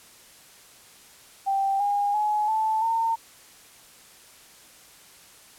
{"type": "tone with pitch steps", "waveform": "sine", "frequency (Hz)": [784, 813.5, 844.2, 876, 908.9], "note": ["G5", "G#5", "G#5", "A5", "A#5"], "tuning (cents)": [0, -36, 28, -8, -44], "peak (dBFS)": -21, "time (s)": [1.46, 3.16], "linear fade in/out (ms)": 20, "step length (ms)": 340, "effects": ["white hiss -51 dBFS RMS until 5.58 s", "low-pass 12000 Hz 12 dB/octave"]}